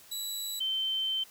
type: tone pair in turn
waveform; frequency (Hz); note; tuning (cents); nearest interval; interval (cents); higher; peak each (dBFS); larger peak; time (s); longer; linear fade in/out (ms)
20% pulse / sine; 3931 / 3096; B7 / G7; -9 / -22; major third; 413; first; -28; neither; 0.11-0.6 / 0.6-1.24; second; 10
effects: white hiss -55 dBFS RMS until 1.3 s